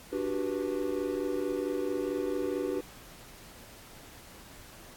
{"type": "chord", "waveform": "triangle", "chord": "G major seventh", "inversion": "second", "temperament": "just", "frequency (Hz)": [294, 367.5, 392, 490], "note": ["D4", "F#4", "G4", "B4"], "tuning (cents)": [2, -12, 0, -14], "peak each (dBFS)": -33, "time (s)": [0.12, 2.81], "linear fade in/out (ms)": 10, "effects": ["pink hiss -51 dBFS RMS until 4.96 s", "AAC 64 kbps"]}